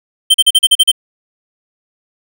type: tone bursts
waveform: square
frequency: 3122 Hz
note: G7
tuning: 8 cents flat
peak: -5 dBFS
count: 8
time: 0.3-0.917 s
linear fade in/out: 10 ms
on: 43 ms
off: 39 ms
effects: none